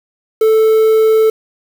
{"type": "tone with quantisation", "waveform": "triangle", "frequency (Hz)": 439.9, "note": "A4", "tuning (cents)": 0, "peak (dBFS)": -5, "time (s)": [0.41, 1.3], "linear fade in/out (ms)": 5, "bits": 5, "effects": []}